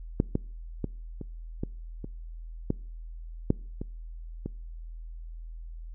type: clicks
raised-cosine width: 3 ms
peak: -9 / -12 / -16 / -23 / -17 / -23 / -12 / -8 / -21 / -19 dBFS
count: 10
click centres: 0.201 / 0.354 / 0.843 / 1.213 / 1.635 / 2.044 / 2.704 / 3.504 / 3.815 / 4.46 s
effects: noise-tail reverb RT60 0.5 s tail -26 dB re dry + added 41 Hz sine -38 dBFS peak until 5.94 s